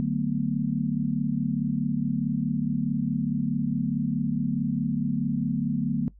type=chord; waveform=sine; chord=B minor seventh; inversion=first; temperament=just; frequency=148.16 / 185.21 / 222.2 / 246.9 Hz; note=D3 / F#3 / A3 / B3; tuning=+16 / +2 / +17 / 0 cents; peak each=-29 / -30 / -28 / -29 dBFS; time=0-6.08 s; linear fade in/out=0 ms; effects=noise-tail reverb RT60 0.1 s tail -19 dB re dry + added 50 Hz sine -49 dBFS peak until 6.19 s